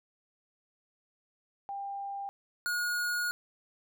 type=tone pair in turn; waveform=sine / square; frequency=796 / 1442.3 Hz; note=G5 / F#6; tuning=+26 / -45 cents; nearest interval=minor seventh; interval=1029 cents; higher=second; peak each=-35 / -30 dBFS; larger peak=second; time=1.69-2.29 / 2.66-3.31 s; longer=second; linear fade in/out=0 ms; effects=none